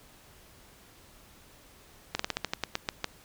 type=slowing click train; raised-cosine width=0.2 ms; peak=-11 dBFS; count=11; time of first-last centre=2.15-3.043 s; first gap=44 ms; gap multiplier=1.15; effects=pink hiss -56 dBFS RMS until 3.24 s